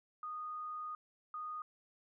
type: tone bursts at uneven times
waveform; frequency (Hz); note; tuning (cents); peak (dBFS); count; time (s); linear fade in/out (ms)
sine; 1235; D#6; -13; -40; 2; 0.23-0.95 / 1.34-1.62; 2
effects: none